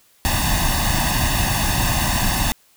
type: noise with comb filter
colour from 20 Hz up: pink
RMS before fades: -19 dBFS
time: 0.25-2.52 s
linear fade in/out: 0 ms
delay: 1.1 ms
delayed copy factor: +0.95
effects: white hiss -56 dBFS RMS until 2.76 s